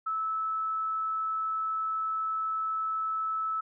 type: tone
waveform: sine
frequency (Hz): 1306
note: E6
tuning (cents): -17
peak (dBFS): -28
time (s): 0.06-3.61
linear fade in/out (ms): 10
effects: none